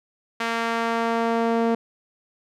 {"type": "tone with band-pass filter sweep", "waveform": "sawtooth", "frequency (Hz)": 230, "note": "A#3", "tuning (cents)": -23, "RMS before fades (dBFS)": -23, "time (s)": [0.4, 1.75], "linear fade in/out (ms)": 5, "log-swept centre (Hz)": [1800, 470], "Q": 0.84, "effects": []}